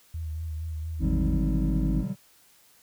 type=tone with vibrato; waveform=sine; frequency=79.6 Hz; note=D#2; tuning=40 cents sharp; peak=-30 dBFS; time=0.14-1.38 s; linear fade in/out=5 ms; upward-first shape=sine; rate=4.3 Hz; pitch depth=46 cents each way
type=harmonic tone; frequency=52.2 Hz; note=G#1; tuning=10 cents sharp; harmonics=1 / 3 / 5 / 6; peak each=-25 / -30 / -32 / -33 dBFS; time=0.99-2.05 s; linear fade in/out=50 ms
type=chord; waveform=triangle; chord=G major seventh; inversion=first; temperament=equal with one note detuned; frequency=123.47 / 146.83 / 185 / 199.31 Hz; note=B2 / D3 / F#3 / G3; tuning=0 / 0 / 0 / +29 cents; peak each=-35 / -33 / -31 / -31 dBFS; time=1-2.16 s; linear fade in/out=50 ms
effects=white hiss -59 dBFS RMS until 2.82 s